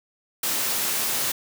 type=high-pass noise; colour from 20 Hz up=white; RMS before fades=-25 dBFS; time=0.43-1.32 s; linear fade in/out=5 ms; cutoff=130 Hz; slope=12 dB/octave; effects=none